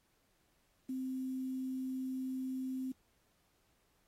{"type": "tone with quantisation", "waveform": "sine", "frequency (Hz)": 260.2, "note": "C4", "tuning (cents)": -9, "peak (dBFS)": -36, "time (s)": [0.89, 2.92], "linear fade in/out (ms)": 5, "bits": 10, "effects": ["pink hiss -75 dBFS RMS until 4.07 s", "AAC 48 kbps"]}